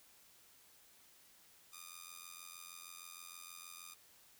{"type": "tone with amplitude modulation", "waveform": "5% pulse", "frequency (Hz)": 1217, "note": "D#6", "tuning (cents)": -39, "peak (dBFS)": -35, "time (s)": [1.72, 3.95], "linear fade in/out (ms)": 20, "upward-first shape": "sine", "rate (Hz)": 86.4, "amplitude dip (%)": 90, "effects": ["white hiss -65 dBFS RMS until 4.39 s"]}